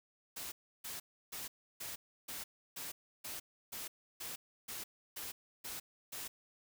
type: noise bursts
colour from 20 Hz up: white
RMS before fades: -44 dBFS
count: 13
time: 0.36-6.28 s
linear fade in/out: 10 ms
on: 160 ms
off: 320 ms
effects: none